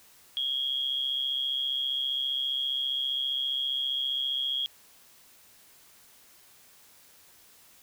sine tone with amplitude modulation, 3282 Hz, G#7, 21 cents flat, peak -24 dBFS, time 0.37-4.66 s, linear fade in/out 0 ms, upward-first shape sine, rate 135 Hz, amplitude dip 65%, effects white hiss -57 dBFS RMS until 7.82 s

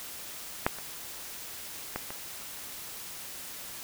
clicks, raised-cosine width 0.5 ms, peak -8 / -27 / -16 / -23 dBFS, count 4, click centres 0.665 / 0.786 / 1.96 / 2.105 s, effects white hiss -42 dBFS RMS until 3.83 s

